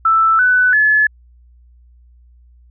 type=tone with pitch steps; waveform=sine; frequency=1323 / 1496 / 1717 Hz; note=E6 / F#6 / A6; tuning=+6 / +19 / -43 cents; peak=-9 dBFS; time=0.05-1.07 s; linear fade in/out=5 ms; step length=340 ms; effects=added 60 Hz sine -44 dBFS peak until 2.7 s